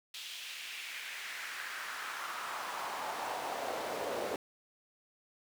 brown noise with high-pass filter sweep, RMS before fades -40 dBFS, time 0.14-4.36 s, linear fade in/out 2 ms, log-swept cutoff 3300 to 470 Hz, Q 2.2, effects none

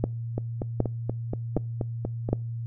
two click trains, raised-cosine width 2 ms, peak -9 / -15 dBFS, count 4 / 9, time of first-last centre 0.04-2.33 / 0.38-2.289 s, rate 1.31 / 4.19 Hz, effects noise-tail reverb RT60 0.4 s tail -26 dB re dry + added 116 Hz sine -30 dBFS peak until 2.66 s

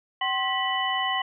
sine tone cluster, 764 / 1058 / 1954 / 2987 Hz, G5 / C6 / B6 / F#7, -45 / +19 / -19 / +16 cents, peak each -29 dBFS, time 0.21-1.22 s, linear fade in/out 5 ms, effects none

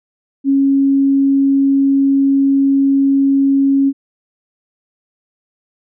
sine tone, 274.6 Hz, C#4, 16 cents flat, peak -9 dBFS, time 0.44-3.93 s, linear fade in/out 50 ms, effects none

